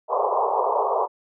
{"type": "band-pass noise", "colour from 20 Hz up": "white", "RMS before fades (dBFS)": -22, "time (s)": [0.08, 1.08], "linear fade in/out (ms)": 50, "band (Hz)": [400, 1100], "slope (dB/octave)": 96, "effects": []}